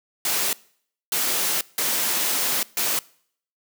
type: noise bursts at uneven times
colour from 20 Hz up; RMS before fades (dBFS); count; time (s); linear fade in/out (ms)
white; -23; 4; 0.25-0.53 / 1.12-1.61 / 1.78-2.63 / 2.77-2.99; 2
effects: noise-tail reverb RT60 0.6 s tail -23 dB re dry + high-pass 200 Hz 12 dB/octave